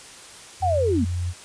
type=tone; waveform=sine; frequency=88.2 Hz; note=F2; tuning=18 cents sharp; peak=-23 dBFS; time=0.6-1.34 s; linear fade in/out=50 ms
type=linear sweep; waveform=sine; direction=down; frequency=780 to 196.6 Hz; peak=-19 dBFS; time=0.62-1.05 s; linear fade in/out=10 ms
effects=white hiss -43 dBFS RMS until 1.44 s + resampled to 22050 Hz